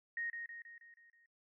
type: tone with echo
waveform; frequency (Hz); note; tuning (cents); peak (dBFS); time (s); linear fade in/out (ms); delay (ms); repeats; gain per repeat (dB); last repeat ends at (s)
sine; 1864.7; A#6; 0; -37; 0.17-0.3; 2; 160; 6; -5; 1.26
effects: noise-tail reverb RT60 0.2 s tail -21 dB re dry